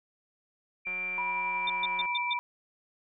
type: tone with pitch glide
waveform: sine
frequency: 2361 to 2338 Hz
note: D7 to D7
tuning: +9 to -8 cents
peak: -31 dBFS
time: 0.85-2.39 s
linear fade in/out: 20 ms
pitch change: -17 cents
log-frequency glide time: 0.96-2.18 s
type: click train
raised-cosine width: 0.5 ms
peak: -32 dBFS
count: 217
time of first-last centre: 0.87-2.057 s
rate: 182 Hz
type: tone with tremolo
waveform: sine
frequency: 975 Hz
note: B5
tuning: 23 cents flat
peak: -30 dBFS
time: 1.18-2.39 s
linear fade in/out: 0 ms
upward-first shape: triangle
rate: 11 Hz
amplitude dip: 30%
type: tone bursts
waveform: sine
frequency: 3602 Hz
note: A7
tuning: 40 cents sharp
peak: -28 dBFS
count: 5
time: 1.67-2.335 s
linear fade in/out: 5 ms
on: 29 ms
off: 130 ms
effects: none

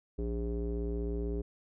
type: tone with low-pass filter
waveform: square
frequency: 57.9 Hz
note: A#1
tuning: 11 cents flat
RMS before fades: -34 dBFS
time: 0.18-1.42 s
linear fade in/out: 10 ms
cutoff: 390 Hz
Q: 4.9
effects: none

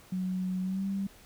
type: tone with pitch glide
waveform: sine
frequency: 185 to 196 Hz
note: F#3 to G3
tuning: 0 to 0 cents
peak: -29 dBFS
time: 0.12-1.07 s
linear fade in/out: 5 ms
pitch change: +100 cents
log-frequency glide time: 0.62-0.87 s
effects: pink hiss -56 dBFS RMS until 1.25 s

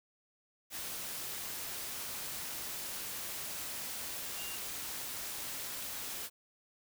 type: tone in noise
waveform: sine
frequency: 2794 Hz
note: F7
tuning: in tune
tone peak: -46 dBFS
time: 4.35-4.59 s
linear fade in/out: 50 ms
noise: white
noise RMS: -41 dBFS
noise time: 0.7-6.3 s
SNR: -8 dB
effects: none

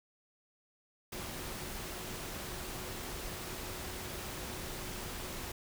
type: tone in noise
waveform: sine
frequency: 364.9 Hz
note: F#4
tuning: 24 cents flat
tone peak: -52 dBFS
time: 1.12-5.52 s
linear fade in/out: 5 ms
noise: pink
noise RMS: -42 dBFS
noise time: 1.12-5.52 s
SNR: -13 dB
effects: none

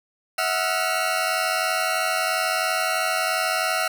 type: tone cluster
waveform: 20% pulse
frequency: 645 / 737 / 1373 Hz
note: E5 / F#5 / F6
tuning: -38 / -7 / -30 cents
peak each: -21 dBFS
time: 0.38-3.88 s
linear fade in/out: 5 ms
effects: none

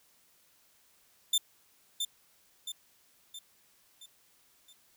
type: tone with echo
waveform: sawtooth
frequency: 3565 Hz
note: A7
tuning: 22 cents sharp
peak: -21 dBFS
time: 1.33-1.38 s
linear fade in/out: 5 ms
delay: 670 ms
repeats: 5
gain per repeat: -6 dB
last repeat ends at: 4.73 s
effects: white hiss -66 dBFS RMS until 4.96 s

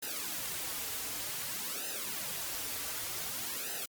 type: noise with flanger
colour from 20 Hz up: white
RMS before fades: -38 dBFS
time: 0.02-3.86 s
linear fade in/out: 10 ms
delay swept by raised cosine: 0.88 to 5.68 ms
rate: 0.54 Hz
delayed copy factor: -0.85
effects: Opus 48 kbps

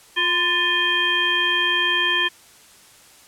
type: harmonic tone with a mistuned harmonic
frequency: 353.4 Hz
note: F4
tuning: 21 cents sharp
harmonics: 1 / 3 / 5 / 7 / 9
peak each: -31 / -27 / -21 / -26 / -21 dBFS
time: 0.16-2.29 s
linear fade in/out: 20 ms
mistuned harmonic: 3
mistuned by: -53 cents
effects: white hiss -49 dBFS RMS until 3.27 s + low-pass 11000 Hz 12 dB/octave

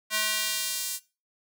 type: tone with high-pass filter sweep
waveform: square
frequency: 214.8 Hz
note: A3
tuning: 41 cents flat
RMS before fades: -29 dBFS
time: 0.1-1 s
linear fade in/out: 50 ms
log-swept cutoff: 1700 to 6800 Hz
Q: 0.74
effects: noise-tail reverb RT60 0.3 s tail -20 dB re dry

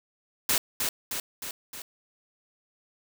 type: noise with echo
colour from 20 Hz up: white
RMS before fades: -24 dBFS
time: 0.49-0.58 s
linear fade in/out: 2 ms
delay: 310 ms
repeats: 4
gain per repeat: -4 dB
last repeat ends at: 1.82 s
effects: none

